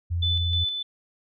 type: tone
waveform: sine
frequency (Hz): 86.1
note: F2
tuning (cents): -24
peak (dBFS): -23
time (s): 0.1-0.65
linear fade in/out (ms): 20
type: tone with tremolo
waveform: sine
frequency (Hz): 3504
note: A7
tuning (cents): -8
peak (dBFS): -23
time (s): 0.22-0.83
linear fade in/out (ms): 10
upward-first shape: square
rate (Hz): 3.2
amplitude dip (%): 40
effects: none